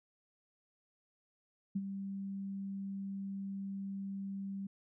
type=tone with ADSR envelope; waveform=sine; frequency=196 Hz; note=G3; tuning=in tune; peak=-30 dBFS; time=1.75-4.67 s; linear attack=11 ms; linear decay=44 ms; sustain=-8 dB; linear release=6 ms; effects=none